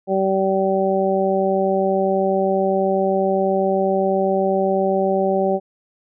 harmonic tone, 192.3 Hz, G3, 33 cents flat, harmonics 1 / 2 / 3 / 4, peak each -23 / -20 / -20 / -23 dBFS, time 0.07-5.6 s, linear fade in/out 50 ms, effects none

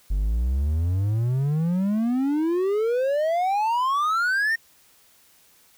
triangle exponential sweep, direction up, 46.01 to 1864.7 Hz, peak -18 dBFS, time 0.1-4.56 s, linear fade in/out 10 ms, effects white hiss -57 dBFS RMS until 5.77 s

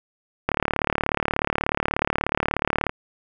click train, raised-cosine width 0.5 ms, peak -5 dBFS, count 89, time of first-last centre 0.49-2.894 s, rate 36.6 Hz, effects none

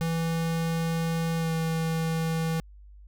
square tone with pitch glide, 164.81 to 162.63 Hz, E3 to E3, 0 to -23 cents, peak -26 dBFS, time 0.01-2.6 s, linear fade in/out 0 ms, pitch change -23 cents, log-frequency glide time 1.37-1.52 s, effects added 50 Hz sine -46 dBFS peak until 3.07 s

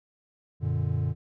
triangle chord, Gb augmented, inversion none, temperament equal with one note detuned, 92.5 / 117.9 / 146.83 Hz, Gb2 / Bb2 / D3, 0 / +20 / 0 cents, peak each -27 dBFS, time 0.6-1.15 s, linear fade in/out 50 ms, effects none

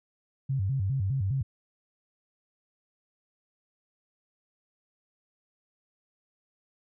sine tone with vibrato, 114.3 Hz, A#2, 34 cents flat, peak -25 dBFS, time 0.49-1.43 s, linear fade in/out 10 ms, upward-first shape square, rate 4.9 Hz, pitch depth 290 cents each way, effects none

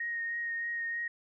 sine tone with vibrato, 1864.7 Hz, A#6, in tune, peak -32 dBFS, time 0-1.08 s, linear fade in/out 5 ms, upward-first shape triangle, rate 3.2 Hz, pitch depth 17 cents each way, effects none

